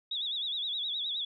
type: tone with vibrato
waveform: sine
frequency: 3600 Hz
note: A7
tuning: 39 cents sharp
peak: -31 dBFS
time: 0.11-1.25 s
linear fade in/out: 5 ms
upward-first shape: sine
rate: 9.6 Hz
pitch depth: 130 cents each way
effects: none